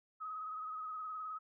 sine tone with vibrato, 1267 Hz, D#6, 31 cents sharp, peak -40 dBFS, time 0.2-1.39 s, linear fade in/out 20 ms, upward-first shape triangle, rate 19 Hz, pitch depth 43 cents each way, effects none

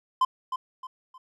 triangle tone with echo, 1032 Hz, C6, 24 cents flat, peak -16 dBFS, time 0.21-0.25 s, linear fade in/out 5 ms, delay 310 ms, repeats 3, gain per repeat -9 dB, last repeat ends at 1.18 s, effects none

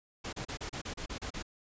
pink noise bursts, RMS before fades -39 dBFS, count 10, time 0.24-1.427 s, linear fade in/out 10 ms, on 89 ms, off 33 ms, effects resampled to 16000 Hz

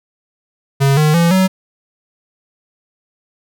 square tone with pitch steps, 137.7 / 152.79 / 169.53 / 188.1 Hz, C#3 / D#3 / E3 / F#3, -11 / -31 / +49 / +29 cents, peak -10 dBFS, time 0.8-1.48 s, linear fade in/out 20 ms, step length 170 ms, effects none

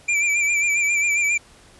square tone with vibrato, 2349 Hz, D7, in tune, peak -18 dBFS, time 0.08-1.38 s, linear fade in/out 10 ms, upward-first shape sine, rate 7.4 Hz, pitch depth 45 cents each way, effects pink hiss -50 dBFS RMS until 1.79 s + resampled to 24000 Hz

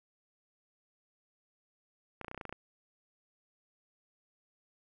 clicks, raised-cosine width 0.5 ms, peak -26 dBFS, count 10, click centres 2.213 / 2.246 / 2.282 / 2.314 / 2.346 / 2.377 / 2.412 / 2.453 / 2.494 / 2.526 s, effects none

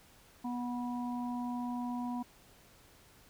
harmonic tone, 244.2 Hz, B3, 19 cents flat, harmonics 1 / 3 / 4, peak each -35 / -44 / -43 dBFS, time 0.44-2.23 s, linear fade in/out 10 ms, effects pink hiss -61 dBFS RMS until 3.29 s

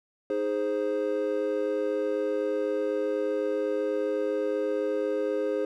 triangle chord, Ab major, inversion second, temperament equal, 311.1 / 415.3 / 523.3 Hz, Eb4 / Ab4 / C5, 0 / 0 / 0 cents, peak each -31 / -27 / -27 dBFS, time 0.3-5.65 s, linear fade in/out 2 ms, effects none

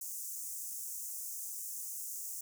pink high-pass noise, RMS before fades -42 dBFS, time 0.01-2.41 s, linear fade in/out 5 ms, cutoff 6300 Hz, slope 48 dB/octave, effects none

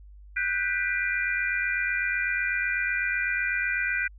sine chord, G major seventh, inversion third, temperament equal with one note detuned, 1480 / 1568 / 1975.5 / 2395 Hz, F#6 / G6 / B6 / D7, 0 / 0 / 0 / +33 cents, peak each -30 dBFS, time 0.36-4.08 s, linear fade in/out 10 ms, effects added 50 Hz sine -45 dBFS peak until 4.18 s

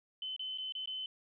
sine tone with dropouts, 3046 Hz, F#7, 50 cents sharp, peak -37 dBFS, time 0.22-1.06 s, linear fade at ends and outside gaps 2 ms, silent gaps 0.364-0.394 / 0.576-0.583 / 0.723-0.751 / 0.858-0.874 s, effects none

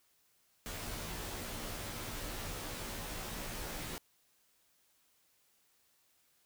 pink noise with comb filter, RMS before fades -42 dBFS, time 0.66-3.98 s, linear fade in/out 0 ms, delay 15 ms, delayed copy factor -0.85, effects white hiss -72 dBFS RMS until 6.45 s

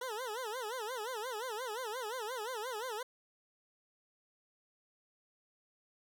20% pulse tone with vibrato, 467.5 Hz, A#4, 5 cents sharp, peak -33 dBFS, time 0.01-3.03 s, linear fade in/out 5 ms, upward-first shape sine, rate 5.7 Hz, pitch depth 200 cents each way, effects none

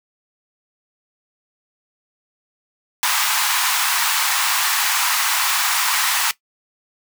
pink high-pass noise, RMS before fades -19 dBFS, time 3.03-6.31 s, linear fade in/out 0 ms, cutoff 850 Hz, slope 48 dB/octave, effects noise-tail reverb RT60 0.1 s tail -17 dB re dry

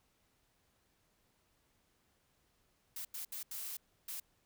blue noise bursts at uneven times, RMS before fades -43 dBFS, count 5, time 2.96-3.05 / 3.14-3.25 / 3.32-3.43 / 3.51-3.77 / 4.08-4.2 s, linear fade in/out 5 ms, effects pink hiss -75 dBFS RMS until 4.45 s

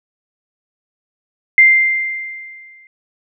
sine tone with exponential decay, 2093 Hz, C7, in tune, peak -3 dBFS, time 1.58-2.87 s, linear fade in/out 1 ms, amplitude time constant 280 ms, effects none

